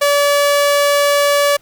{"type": "tone", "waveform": "sawtooth", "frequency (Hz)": 574, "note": "D5", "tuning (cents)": -40, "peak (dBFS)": -7, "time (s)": [0.01, 1.57], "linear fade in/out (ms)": 10, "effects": ["pink hiss -52 dBFS RMS until 1.61 s"]}